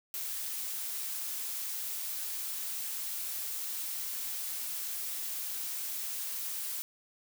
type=noise; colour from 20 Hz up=blue; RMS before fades=-37 dBFS; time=0.14-6.82 s; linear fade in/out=0 ms; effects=none